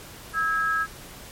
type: tone pair together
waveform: sine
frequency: 1298.8 / 1639 Hz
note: E6 / G#6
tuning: -26 / -23 cents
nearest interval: major third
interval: 403 cents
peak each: -24 dBFS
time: 0.33-0.87 s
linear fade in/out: 50 ms
effects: pink hiss -43 dBFS RMS until 1.31 s + MP3 64 kbps